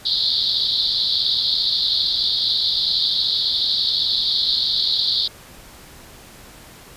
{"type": "band-pass noise", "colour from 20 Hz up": "white", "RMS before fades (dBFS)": -20, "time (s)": [0.05, 5.28], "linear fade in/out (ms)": 10, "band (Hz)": [3500, 4600], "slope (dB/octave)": 96, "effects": ["pink hiss -43 dBFS RMS until 6.96 s", "resampled to 32000 Hz"]}